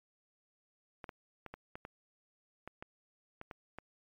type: clicks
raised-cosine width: 0.5 ms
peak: -29 dBFS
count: 11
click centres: 1.042 / 1.092 / 1.463 / 1.54 / 1.755 / 1.851 / 2.676 / 2.825 / 3.414 / 3.512 / 3.786 s
effects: MP3 96 kbps